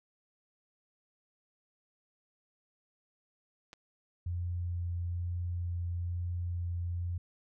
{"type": "clicks", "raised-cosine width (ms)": 0.2, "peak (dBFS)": [-30, -38], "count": 2, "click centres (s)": [3.731, 3.737]}
{"type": "tone with vibrato", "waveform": "sine", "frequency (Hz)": 87.31, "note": "F2", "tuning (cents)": 0, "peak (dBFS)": -32, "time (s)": [4.26, 7.18], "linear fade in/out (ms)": 5, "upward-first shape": "sine", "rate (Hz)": 1.1, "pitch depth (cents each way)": 9}
{"effects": []}